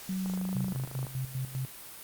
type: tone with vibrato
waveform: sine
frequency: 186.7 Hz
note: F#3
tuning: 16 cents sharp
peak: -30 dBFS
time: 0.09-0.73 s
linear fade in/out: 2 ms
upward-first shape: square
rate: 2.5 Hz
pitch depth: 12 cents each way
type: click train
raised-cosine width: 1 ms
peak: -28 dBFS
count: 22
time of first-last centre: 0.26-1.068 s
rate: 26 Hz
type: tone with tremolo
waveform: sine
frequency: 130.7 Hz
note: C3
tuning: 1 cent flat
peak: -30 dBFS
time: 0.55-1.66 s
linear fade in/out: 5 ms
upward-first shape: square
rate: 5 Hz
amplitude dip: 75%
effects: white hiss -46 dBFS RMS until 2.03 s + Opus 48 kbps